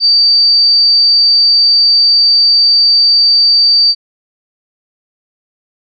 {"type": "tone", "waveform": "sine", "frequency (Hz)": 4629, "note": "D8", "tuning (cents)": -26, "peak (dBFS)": -5, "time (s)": [0, 3.95], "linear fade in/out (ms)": 50, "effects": []}